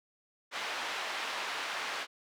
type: band-pass noise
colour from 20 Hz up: pink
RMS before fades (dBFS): -37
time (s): 0.51-2.07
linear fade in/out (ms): 50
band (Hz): 870 to 3700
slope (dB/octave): 12
effects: none